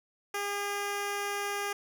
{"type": "tone", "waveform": "10% pulse", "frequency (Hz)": 405.4, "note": "G#4", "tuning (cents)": -42, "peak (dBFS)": -23, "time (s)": [0.34, 1.73], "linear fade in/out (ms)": 5, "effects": []}